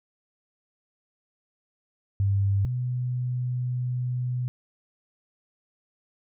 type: tone pair in turn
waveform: sine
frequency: 99 / 124.73 Hz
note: G2 / B2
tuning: +18 / +18 cents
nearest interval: major third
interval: 400 cents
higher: second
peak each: -20 / -25 dBFS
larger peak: first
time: 2.2-2.65 / 2.65-4.48 s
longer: second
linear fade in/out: 0 ms
effects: none